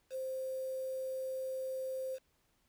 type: tone with quantisation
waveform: sine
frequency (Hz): 523.3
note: C5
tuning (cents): 0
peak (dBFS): -36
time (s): 0.1-2.19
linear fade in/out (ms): 50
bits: 9
effects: pink hiss -75 dBFS RMS until 2.68 s